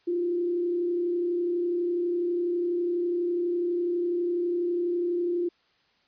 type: tone with frequency modulation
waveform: sine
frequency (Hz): 349.2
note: F4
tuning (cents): 0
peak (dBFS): -24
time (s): 0.07-5.49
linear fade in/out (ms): 10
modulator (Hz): 32.1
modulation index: 0.34
effects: white hiss -66 dBFS RMS until 6.07 s + resampled to 11025 Hz